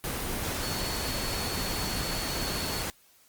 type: tone in noise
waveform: sine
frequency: 4397 Hz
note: C#8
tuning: 15 cents flat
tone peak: -37 dBFS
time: 0.63-2.82 s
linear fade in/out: 0 ms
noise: pink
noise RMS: -32 dBFS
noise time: 0.04-2.9 s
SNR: -8 dB
effects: white hiss -61 dBFS RMS until 3.28 s + Opus 24 kbps